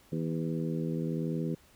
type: harmonic tone with a mistuned harmonic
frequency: 81 Hz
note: E2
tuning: 30 cents flat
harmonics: 2 / 3 / 4 / 5 / 6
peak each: -32 / -36 / -38 / -40 / -42 dBFS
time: 0.12-1.55 s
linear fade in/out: 5 ms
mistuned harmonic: 6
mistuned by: +43 cents
effects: pink hiss -61 dBFS RMS until 1.75 s